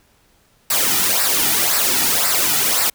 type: noise with flanger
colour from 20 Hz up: white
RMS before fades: -17 dBFS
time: 0.7-2.9 s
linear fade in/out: 5 ms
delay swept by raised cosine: 0.3 to 1.9 ms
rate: 1.9 Hz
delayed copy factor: -0.65
effects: pink hiss -57 dBFS RMS until 2.94 s